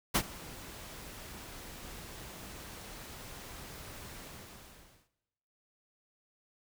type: noise with ADSR envelope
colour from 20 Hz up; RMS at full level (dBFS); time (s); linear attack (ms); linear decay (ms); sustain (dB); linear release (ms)
pink; -25; 0.14-5.09; 16; 65; -22; 940
effects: noise-tail reverb RT60 1.0 s tail -17 dB re dry